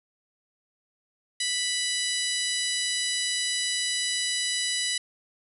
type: harmonic tone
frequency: 987.8 Hz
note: B5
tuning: in tune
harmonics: 2 / 3 / 4 / 5 / 6 / 7 / 8 / 9 / 10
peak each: -33 / -33 / -31 / -34 / -37 / -42 / -35 / -40 / -34 dBFS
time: 1.4-4.98 s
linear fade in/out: 5 ms
effects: none